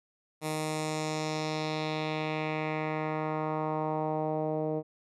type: tone with low-pass filter sweep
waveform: 10% pulse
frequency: 155.3 Hz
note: D#3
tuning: 3 cents flat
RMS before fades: -32 dBFS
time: 0.41-4.83 s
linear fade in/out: 50 ms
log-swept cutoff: 11000 to 510 Hz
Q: 1.8
effects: none